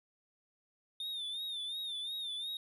triangle tone with vibrato, 3622 Hz, A7, 49 cents sharp, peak -36 dBFS, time 1-2.57 s, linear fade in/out 2 ms, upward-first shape sine, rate 2.8 Hz, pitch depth 81 cents each way, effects none

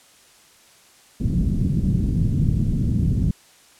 white low-pass noise, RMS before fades -20 dBFS, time 1.2-3.31 s, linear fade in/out 5 ms, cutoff 200 Hz, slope 24 dB/octave, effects white hiss -52 dBFS RMS until 3.79 s + low-pass 10000 Hz 12 dB/octave

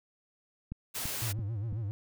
click train, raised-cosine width 5 ms, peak -25 dBFS, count 4, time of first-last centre 0.72-1.727 s, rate 2.98 Hz
white noise, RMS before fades -36 dBFS, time 0.94-1.33 s, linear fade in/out 20 ms
triangle tone with vibrato, 107.4 Hz, A2, 41 cents flat, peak -30 dBFS, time 1.22-1.91 s, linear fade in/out 0 ms, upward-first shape sine, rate 7.4 Hz, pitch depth 160 cents each way
effects none

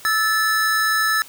square tone pair together, 1313 / 1744 Hz, E6 / A6, -7 / -16 cents, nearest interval perfect fourth, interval 491 cents, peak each -22 / -19 dBFS, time 0.05-1.22 s, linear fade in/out 0 ms, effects white hiss -43 dBFS RMS until 1.28 s

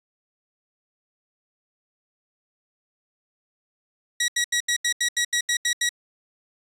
15% pulse tone bursts, 1915 Hz, A#6, 46 cents sharp, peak -14 dBFS, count 11, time 4.2-5.892 s, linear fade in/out 5 ms, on 82 ms, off 79 ms, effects resampled to 32000 Hz

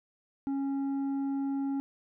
sine tone with tanh clipping, 275.1 Hz, C#4, 13 cents flat, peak -30 dBFS, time 0.47-1.8 s, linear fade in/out 0 ms, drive 6 dB, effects none

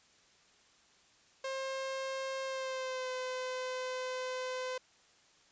sawtooth tone with pitch glide, 533 to 510.7 Hz, C5 to C5, +32 to -42 cents, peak -32 dBFS, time 1.44-4.78 s, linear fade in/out 5 ms, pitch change -74 cents, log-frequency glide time 2.44-3.1 s, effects white hiss -65 dBFS RMS until 5.51 s + resampled to 16000 Hz

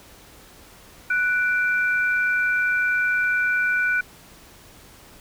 sine tone pair together, 1479.8 / 2349 Hz, F#6 / D7, 0 / 0 cents, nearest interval minor sixth, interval 800 cents, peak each -19 / -27 dBFS, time 1.1-4.01 s, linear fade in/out 5 ms, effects pink hiss -48 dBFS RMS until 5.2 s

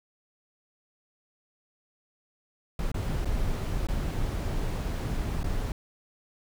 brown noise with dropouts, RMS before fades -29 dBFS, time 2.79-5.72 s, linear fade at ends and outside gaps 2 ms, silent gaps 2.917-2.942 / 3.248-3.255 / 3.87-3.886 / 5.432-5.442 s, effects none

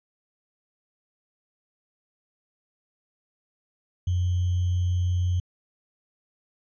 sine tone with sample-and-hold, 89.4 Hz, F2, 41 cents sharp, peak -21 dBFS, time 4.07-5.4 s, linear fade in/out 5 ms, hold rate 3150 Hz, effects resampled to 16000 Hz

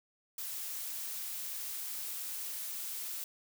blue noise, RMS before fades -40 dBFS, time 0.38-3.24 s, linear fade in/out 2 ms, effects none

